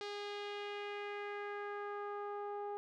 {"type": "tone with low-pass filter sweep", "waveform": "sawtooth", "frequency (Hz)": 409.7, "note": "G#4", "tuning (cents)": -24, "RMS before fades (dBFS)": -43, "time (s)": [0.01, 2.77], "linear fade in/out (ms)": 0, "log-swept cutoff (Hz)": [4400, 860], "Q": 2, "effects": []}